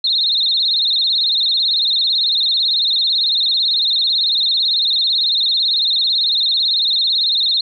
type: tone with vibrato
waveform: sine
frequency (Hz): 3931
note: B7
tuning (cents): -9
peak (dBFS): -13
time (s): 0.04-7.61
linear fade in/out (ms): 5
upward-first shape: sine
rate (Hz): 18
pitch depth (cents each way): 150
effects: none